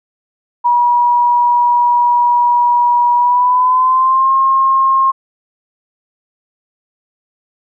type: tone with pitch glide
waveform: sine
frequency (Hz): 964 to 1069.6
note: B5 to C6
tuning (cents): -42 to +38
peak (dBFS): -8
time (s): 0.64-5.12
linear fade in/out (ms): 20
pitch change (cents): +180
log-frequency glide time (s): 3.15-4.32
effects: none

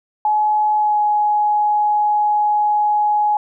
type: tone with pitch glide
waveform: sine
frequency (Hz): 848 to 838.7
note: G#5 to G#5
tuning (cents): +36 to +17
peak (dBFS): -13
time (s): 0.25-3.37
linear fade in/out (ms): 2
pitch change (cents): -19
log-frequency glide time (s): 0.77-0.99
effects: none

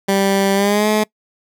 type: tone with pitch glide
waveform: 15% pulse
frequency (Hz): 196 to 213.7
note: G3 to G#3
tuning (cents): 0 to +50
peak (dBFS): -7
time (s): 0.08-1.04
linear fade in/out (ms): 10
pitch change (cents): +150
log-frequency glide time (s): 0.54-0.88
effects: noise-tail reverb RT60 0.1 s tail -24 dB re dry

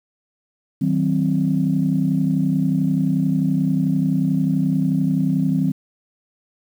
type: chord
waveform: sine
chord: C diminished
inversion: first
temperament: just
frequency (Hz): 156.98 / 188.37 / 261.6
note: Eb3 / Gb3 / C4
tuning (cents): +16 / +31 / 0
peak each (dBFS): -20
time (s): 0.81-5.72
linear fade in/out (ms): 10
effects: tanh soft clip ceiling -7 dBFS + 8-bit

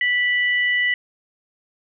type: tone pair together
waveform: sine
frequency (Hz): 1967.7 / 2960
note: B6 / F#7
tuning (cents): -7 / 0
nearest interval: perfect fifth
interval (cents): 707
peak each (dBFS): -17 / -27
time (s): 0.01-0.94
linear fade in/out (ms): 2
effects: none

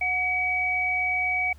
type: tone pair together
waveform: sine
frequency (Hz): 730.7 / 2272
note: F#5 / C#7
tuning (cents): -22 / +42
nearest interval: octave + minor sixth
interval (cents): 1964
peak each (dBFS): -30 / -23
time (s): 0.01-1.53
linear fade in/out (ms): 5
effects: added 72 Hz sine -45 dBFS peak until 1.58 s + pink hiss -60 dBFS RMS until 1.58 s

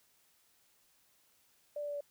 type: tone with pitch steps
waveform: sine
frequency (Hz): 588 / 583.9 / 579.9 / 575.9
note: D5 / D5 / D5 / D5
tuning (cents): +2 / -10 / -22 / -34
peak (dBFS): -36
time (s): 1.76-2.008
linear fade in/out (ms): 5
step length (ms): 62
effects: white hiss -70 dBFS RMS until 2.1 s

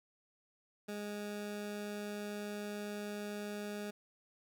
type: tone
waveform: 20% pulse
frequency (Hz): 207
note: G#3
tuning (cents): -5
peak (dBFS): -35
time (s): 0.88-3.91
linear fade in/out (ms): 10
effects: none

